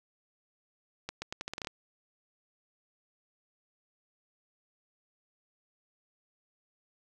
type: accelerating click train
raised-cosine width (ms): 0.2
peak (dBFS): -19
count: 10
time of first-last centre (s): 1.09-1.672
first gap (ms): 130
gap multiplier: 0.81
effects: none